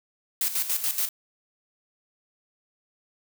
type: noise with tremolo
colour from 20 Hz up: blue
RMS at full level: -25 dBFS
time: 0.41-1.09 s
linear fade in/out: 2 ms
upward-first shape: square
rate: 7 Hz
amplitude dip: 65%
effects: none